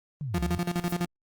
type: linear two-way sweep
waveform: sine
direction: down then up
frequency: 155.56 to 61.74 to 92 Hz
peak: -30 dBFS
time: 0.21-0.58 s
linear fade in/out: 0 ms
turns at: 0.42 s
type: tone with tremolo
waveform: 35% pulse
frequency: 174.61 Hz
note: F3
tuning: in tune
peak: -23 dBFS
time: 0.34-1.06 s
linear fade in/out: 5 ms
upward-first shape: square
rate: 12 Hz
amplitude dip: 80%
type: noise with exponential growth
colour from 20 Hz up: violet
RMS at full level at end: -36 dBFS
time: 0.77-0.92 s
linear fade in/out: 1 ms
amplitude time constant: 31 ms
effects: Opus 32 kbps